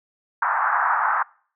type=band-pass noise; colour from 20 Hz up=pink; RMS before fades=-21 dBFS; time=0.42-1.23 s; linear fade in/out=5 ms; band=820 to 1600 Hz; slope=48 dB/octave; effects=noise-tail reverb RT60 0.5 s tail -25 dB re dry